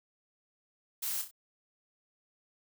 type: noise with echo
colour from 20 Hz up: blue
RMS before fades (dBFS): -35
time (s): 1.02-1.22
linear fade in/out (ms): 10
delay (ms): 31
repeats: 3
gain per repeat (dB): -7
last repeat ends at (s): 1.313
effects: none